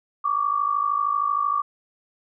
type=tone pair together; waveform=sine; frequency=1130 / 1183 Hz; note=C#6 / D6; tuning=+33 / +12 cents; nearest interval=minor second; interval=79 cents; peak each=-23 dBFS; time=0.24-1.62 s; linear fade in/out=10 ms; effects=none